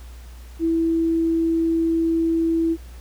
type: tone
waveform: sine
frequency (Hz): 329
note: E4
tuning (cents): -3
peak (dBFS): -17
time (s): 0.59-2.77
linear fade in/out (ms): 50
effects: added 60 Hz sine -37 dBFS peak until 3 s + pink hiss -50 dBFS RMS until 3 s